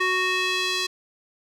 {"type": "tone with band-pass filter sweep", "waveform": "square", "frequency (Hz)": 370, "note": "F#4", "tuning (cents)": 0, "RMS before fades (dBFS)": -24, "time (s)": [0, 0.87], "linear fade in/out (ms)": 10, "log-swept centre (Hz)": [1900, 4200], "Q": 1.5, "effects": []}